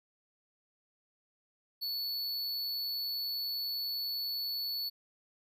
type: tone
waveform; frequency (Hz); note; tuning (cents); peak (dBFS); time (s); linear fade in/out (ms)
square; 4435; C#8; 0; -34; 1.81-4.9; 20
effects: none